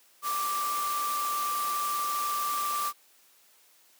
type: tone in noise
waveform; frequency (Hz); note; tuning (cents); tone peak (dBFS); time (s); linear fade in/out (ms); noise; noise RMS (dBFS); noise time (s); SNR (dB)
sine; 1174; D6; -1; -28; 0.22-2.93; 50; white; -36; 0.22-2.93; +5
effects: white hiss -61 dBFS RMS until 3.99 s + high-pass 300 Hz 12 dB/octave